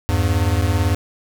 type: beating tone pair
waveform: square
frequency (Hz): 82.41 / 100.41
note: E2 / G2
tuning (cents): 0 / +42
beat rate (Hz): 18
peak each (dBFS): -19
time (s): 0.09-0.95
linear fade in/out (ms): 0
effects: none